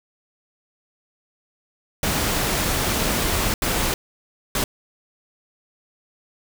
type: noise bursts at uneven times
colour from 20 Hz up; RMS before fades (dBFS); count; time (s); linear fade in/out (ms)
pink; -22; 3; 2.03-3.54 / 3.62-3.94 / 4.55-4.64; 2
effects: none